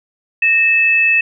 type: tone pair together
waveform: sine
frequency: 1847.4 / 2615 Hz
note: A#6 / E7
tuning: -16 / -15 cents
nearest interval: tritone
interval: 601 cents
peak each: -18 / -10 dBFS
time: 0.42-1.21 s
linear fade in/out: 5 ms
effects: none